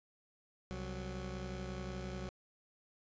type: tone pair together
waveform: 20% pulse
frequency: 65.41 / 185.01 Hz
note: C2 / F#3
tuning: 0 / 0 cents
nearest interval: octave + tritone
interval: 1800 cents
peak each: -38 / -39 dBFS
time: 0.71-2.29 s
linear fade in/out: 0 ms
effects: resampled to 16000 Hz